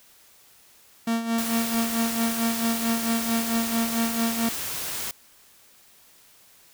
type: tone with tremolo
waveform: 45% pulse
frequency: 229.3 Hz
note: A#3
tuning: 28 cents flat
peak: -21 dBFS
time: 1.07-4.49 s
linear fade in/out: 5 ms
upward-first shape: sine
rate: 4.5 Hz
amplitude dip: 65%
type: noise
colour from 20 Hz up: white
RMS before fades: -31 dBFS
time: 1.38-5.11 s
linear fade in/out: 2 ms
effects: white hiss -55 dBFS RMS until 6.73 s